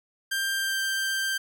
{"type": "tone with pitch glide", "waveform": "sawtooth", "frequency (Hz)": [1585, 1573.1], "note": ["G6", "G6"], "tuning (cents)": [19, 6], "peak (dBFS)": -22, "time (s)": [0.31, 1.38], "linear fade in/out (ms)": 10, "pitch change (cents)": -13, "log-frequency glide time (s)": [0.53, 0.81], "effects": []}